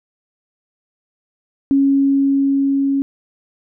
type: tone with level ramp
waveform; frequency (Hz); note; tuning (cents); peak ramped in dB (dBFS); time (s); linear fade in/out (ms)
sine; 275.6; C#4; -10; -10 to -14; 1.71-3.02; 0
effects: none